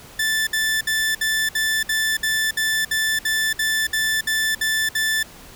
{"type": "tone bursts", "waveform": "sawtooth", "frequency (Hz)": 1760, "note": "A6", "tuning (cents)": 0, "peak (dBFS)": -15, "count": 15, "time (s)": [0.19, 5.23], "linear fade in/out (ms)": 5, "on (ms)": 280, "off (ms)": 60, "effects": ["pink hiss -43 dBFS RMS until 5.55 s"]}